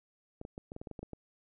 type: clicks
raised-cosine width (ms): 2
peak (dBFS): -29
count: 11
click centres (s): 0.414 / 0.451 / 0.579 / 0.719 / 0.764 / 0.815 / 0.872 / 0.913 / 0.992 / 1.03 / 1.133
effects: none

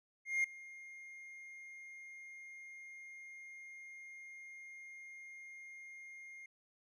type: tone with ADSR envelope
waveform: triangle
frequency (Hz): 2125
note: C7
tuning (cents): +26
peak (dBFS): -27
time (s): 0.25-6.46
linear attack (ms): 190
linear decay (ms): 5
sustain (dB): -21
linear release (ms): 4
effects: resampled to 24000 Hz

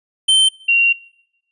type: tone pair in turn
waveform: square / sine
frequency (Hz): 3100 / 2756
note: G7 / F7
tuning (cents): -20 / -24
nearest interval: major second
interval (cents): 204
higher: first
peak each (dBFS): -10 / -10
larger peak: neither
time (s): 0.28-0.49 / 0.68-0.93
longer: second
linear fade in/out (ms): 10
effects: noise-tail reverb RT60 0.9 s tail -24 dB re dry + resampled to 24000 Hz

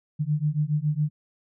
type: beating tone pair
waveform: sine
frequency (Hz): 146.83 / 154.03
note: D3 / D#3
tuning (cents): 0 / -17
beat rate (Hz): 7.2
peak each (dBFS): -25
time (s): 0.19-1.1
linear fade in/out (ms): 20
effects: none

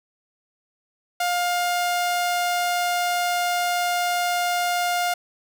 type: tone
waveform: sawtooth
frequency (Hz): 707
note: F5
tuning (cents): +21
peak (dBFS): -17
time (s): 1.2-5.14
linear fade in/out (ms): 5
effects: none

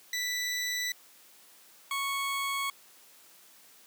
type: tone pair in turn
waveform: 20% pulse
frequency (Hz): 1975.5 / 1105.8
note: B6 / C#6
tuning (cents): 0 / -5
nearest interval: minor seventh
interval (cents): 1005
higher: first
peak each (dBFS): -25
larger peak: neither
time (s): 0.13-0.92 / 1.91-2.7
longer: neither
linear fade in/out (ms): 2
effects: white hiss -57 dBFS RMS until 3.86 s + high-pass 200 Hz 12 dB/octave

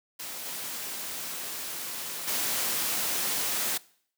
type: noise with level steps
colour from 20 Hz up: white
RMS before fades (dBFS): -38 / -36 / -29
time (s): 0.19-3.78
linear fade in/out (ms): 10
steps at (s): 0.45 / 2.27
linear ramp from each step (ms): 10
effects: noise-tail reverb RT60 0.6 s tail -22 dB re dry + high-pass 150 Hz 12 dB/octave

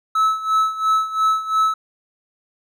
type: tone with tremolo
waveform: triangle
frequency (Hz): 1300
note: E6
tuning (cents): -24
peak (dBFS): -11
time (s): 0.15-1.74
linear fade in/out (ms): 5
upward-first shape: sine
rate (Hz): 2.9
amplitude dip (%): 80
effects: none

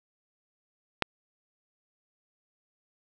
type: click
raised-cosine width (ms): 0.3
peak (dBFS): -7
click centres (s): 1.023
effects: none

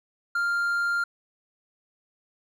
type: tone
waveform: triangle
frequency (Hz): 1396.9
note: F6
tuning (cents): 0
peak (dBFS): -21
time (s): 0.35-1.04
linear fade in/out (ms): 5
effects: none

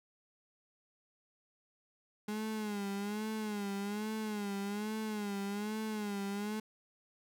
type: tone with vibrato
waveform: 35% pulse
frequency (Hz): 208.2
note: G#3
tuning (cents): +5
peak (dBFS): -34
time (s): 2.28-6.6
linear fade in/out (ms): 5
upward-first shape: sine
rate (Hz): 1.2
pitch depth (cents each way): 85
effects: none

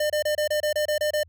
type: tone bursts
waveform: square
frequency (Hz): 602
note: D5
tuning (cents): +43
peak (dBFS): -22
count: 10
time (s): 0-1.233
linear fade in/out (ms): 5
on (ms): 99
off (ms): 27
effects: added 84 Hz sine -51 dBFS peak until 1.28 s

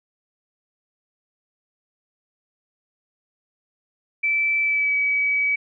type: tone with pitch glide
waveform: sine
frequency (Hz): 2322 to 2278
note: D7 to C#7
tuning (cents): -20 to +47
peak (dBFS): -18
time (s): 4.23-5.56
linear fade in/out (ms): 10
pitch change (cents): -33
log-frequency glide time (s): 4.61-4.96
effects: none

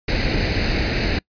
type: noise with comb filter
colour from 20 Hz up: pink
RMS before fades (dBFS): -20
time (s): 0.08-1.19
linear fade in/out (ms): 5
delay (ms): 0.45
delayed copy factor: +0.7
effects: noise-tail reverb RT60 0.1 s tail -25 dB re dry + resampled to 11025 Hz

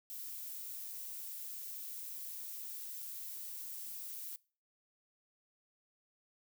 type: noise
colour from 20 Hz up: violet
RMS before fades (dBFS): -45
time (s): 0.1-4.36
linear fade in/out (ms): 0
effects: noise-tail reverb RT60 0.4 s tail -23 dB re dry

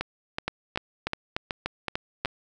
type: two click trains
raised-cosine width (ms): 0.3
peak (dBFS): -12 / -11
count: 7 / 7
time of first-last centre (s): 0.01-2.257 / 0.48-2.25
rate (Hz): 2.67 / 3.39
effects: none

